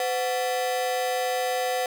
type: ring-modulated tone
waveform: 45% pulse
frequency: 622.3 Hz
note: D#5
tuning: in tune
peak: -21 dBFS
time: 0-1.86 s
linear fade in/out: 2 ms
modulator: 114 Hz
effects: none